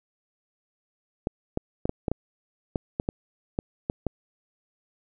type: clicks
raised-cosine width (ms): 2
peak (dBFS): -12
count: 12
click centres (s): 1.271 / 1.574 / 1.855 / 1.894 / 2.082 / 2.116 / 2.758 / 2.999 / 3.089 / 3.589 / 3.899 / 4.067
effects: none